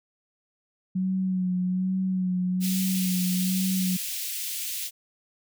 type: tone with vibrato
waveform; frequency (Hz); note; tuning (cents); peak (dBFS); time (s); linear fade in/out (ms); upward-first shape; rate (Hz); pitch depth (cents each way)
sine; 185; F#3; 0; -23; 0.95-3.97; 10; sine; 1.2; 32
type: high-pass noise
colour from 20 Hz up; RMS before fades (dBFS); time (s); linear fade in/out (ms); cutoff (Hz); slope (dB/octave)
white; -32; 2.6-4.91; 50; 2400; 24
effects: none